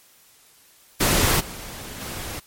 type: noise with level steps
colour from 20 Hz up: pink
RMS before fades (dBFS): -19 / -36 / -32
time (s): 1-2.4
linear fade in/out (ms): 10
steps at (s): 1.39 / 2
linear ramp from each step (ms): 20
effects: white hiss -54 dBFS RMS until 2.46 s + MP3 64 kbps